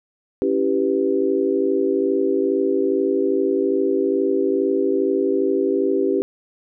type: chord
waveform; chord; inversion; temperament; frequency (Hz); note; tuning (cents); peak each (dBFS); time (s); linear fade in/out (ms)
sine; C# half-diminished seventh; none; equal; 277.2 / 329.6 / 392 / 493.9; C#4 / E4 / G4 / B4; 0 / 0 / 0 / 0; -23 / -24 / -19 / -25; 0.42-6.22; 0
effects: none